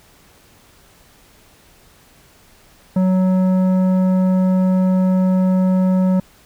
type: tone with tanh clipping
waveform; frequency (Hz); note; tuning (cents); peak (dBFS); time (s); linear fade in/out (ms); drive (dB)
sine; 185.9; F#3; +8; -14; 2.96-6.2; 5; 11
effects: pink hiss -50 dBFS RMS until 6.45 s